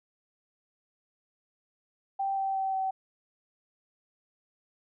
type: tone with pitch steps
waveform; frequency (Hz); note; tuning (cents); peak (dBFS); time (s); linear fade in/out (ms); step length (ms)
sine; 782 / 776.1 / 770.3 / 764.6; G5 / G5 / G5 / G5; -4 / -18 / -30 / -43; -27; 2.19-2.91; 10; 180
effects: none